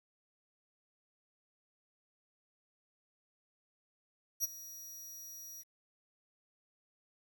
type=tone with ADSR envelope; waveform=sawtooth; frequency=5760 Hz; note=F#8; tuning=47 cents flat; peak=-26 dBFS; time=4.4-5.64 s; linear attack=40 ms; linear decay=21 ms; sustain=-18 dB; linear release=36 ms; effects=10-bit